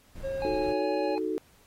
brown noise, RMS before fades -41 dBFS, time 0.15-0.73 s, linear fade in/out 10 ms
triangle tone with pitch glide, 540 to 563.3 Hz, C#5 to C#5, -45 to +28 cents, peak -28 dBFS, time 0.23-1.16 s, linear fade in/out 20 ms, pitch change +73 cents, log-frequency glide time 0.4-0.87 s
harmonic tone, 830.6 Hz, G#5, in tune, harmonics 1 / 3 / 5, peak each -33 / -44 / -46 dBFS, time 0.42-1.18 s, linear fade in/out 0 ms
sine chord, D# diminished, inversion none, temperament equal, 311.1 / 370 / 440 Hz, D#4 / F#4 / A4, 0 / 0 / 0 cents, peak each -32 dBFS, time 0.45-1.38 s, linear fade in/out 0 ms
effects pink hiss -61 dBFS RMS until 1.66 s + AAC 48 kbps

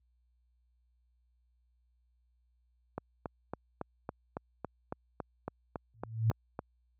click train, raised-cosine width 1 ms, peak -22 dBFS, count 14, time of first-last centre 2.98-6.591 s, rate 3.6 Hz
sine tone with exponential growth, 112.1 Hz, A2, 33 cents sharp, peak -21 dBFS, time 5.94-6.3 s, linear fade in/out 0 ms, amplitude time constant 78 ms
effects added 60 Hz sine -66 dBFS peak until 6.99 s + high-pass 60 Hz 12 dB/octave

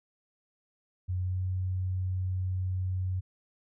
sine tone with pitch glide, 91.3 to 92.63 Hz, F#2 to F#2, -23 to +2 cents, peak -28 dBFS, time 1.08-3.21 s, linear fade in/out 20 ms, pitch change +25 cents, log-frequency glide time 1.2-1.41 s, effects none

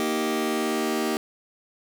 sawtooth chord, Eb major, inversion second, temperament just, 233.3 / 311.1 / 388.9 Hz, Bb3 / Eb4 / G4, +2 / 0 / -14 cents, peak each -24 dBFS, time 0-1.17 s, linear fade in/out 0 ms, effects none

